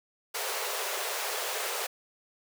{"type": "high-pass noise", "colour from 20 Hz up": "pink", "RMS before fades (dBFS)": -33, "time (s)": [0.34, 1.87], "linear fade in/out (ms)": 10, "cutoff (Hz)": 390, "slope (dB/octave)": 96, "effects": []}